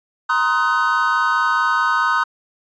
triangle chord, C half-diminished seventh, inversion third, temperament just, 941.9 / 1046.5 / 1255.8 / 1507 Hz, Bb5 / C6 / Eb6 / Gb6, +18 / 0 / +16 / +31 cents, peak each -21 / -21 / -17 / -18 dBFS, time 0.29-2.24 s, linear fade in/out 10 ms, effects resampled to 16000 Hz

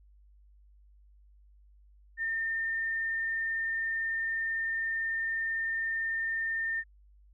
sine tone, 1811 Hz, A6, 49 cents sharp, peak -29 dBFS, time 2.17-6.84 s, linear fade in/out 50 ms, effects added 50 Hz sine -56 dBFS peak until 7.33 s

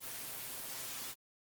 white noise with comb filter, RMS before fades -43 dBFS, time 0-1.15 s, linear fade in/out 50 ms, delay 7.6 ms, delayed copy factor +0.55, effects Opus 24 kbps

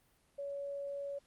sine tone, 563 Hz, C#5, 27 cents sharp, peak -38 dBFS, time 0.38-1.19 s, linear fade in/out 10 ms, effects pink hiss -71 dBFS RMS until 1.26 s + Opus 32 kbps

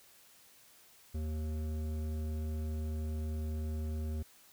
sine tone with hard clipping, 77.5 Hz, D#2, 6 cents flat, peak -36 dBFS, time 1.14-4.23 s, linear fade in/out 10 ms, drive 12 dB, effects white hiss -61 dBFS RMS until 4.52 s

